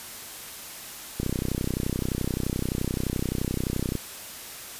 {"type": "click train", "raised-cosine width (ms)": 3, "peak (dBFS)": -14, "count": 88, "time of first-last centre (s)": [1.2, 3.953], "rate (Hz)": 31.6, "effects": ["white hiss -40 dBFS RMS until 4.79 s", "resampled to 32000 Hz"]}